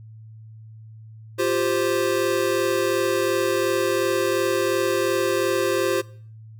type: chord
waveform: square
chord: F suspended second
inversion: none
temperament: equal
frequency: 349.2 / 392 / 523.3 Hz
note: F4 / G4 / C5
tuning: 0 / 0 / 0 cents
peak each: -25 dBFS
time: 1.38-6.02 s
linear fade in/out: 20 ms
effects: noise-tail reverb RT60 0.5 s tail -20 dB re dry + added 110 Hz sine -40 dBFS peak until 6.59 s